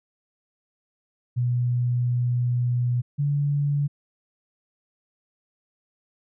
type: tone pair in turn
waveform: sine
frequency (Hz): 122.5 / 143.7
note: B2 / D3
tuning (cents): -14 / -37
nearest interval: minor third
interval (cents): 277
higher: second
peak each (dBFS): -20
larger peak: neither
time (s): 1.36-3.02 / 3.18-3.88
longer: first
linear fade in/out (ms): 20
effects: none